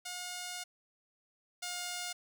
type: tone pair in turn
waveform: 5% pulse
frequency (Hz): 718 / 712.6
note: F5 / F5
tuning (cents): +48 / +35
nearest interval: unison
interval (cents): 13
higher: first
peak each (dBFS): -28 / -26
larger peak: second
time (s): 0.05-0.64 / 1.62-2.13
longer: first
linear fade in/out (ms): 10
effects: none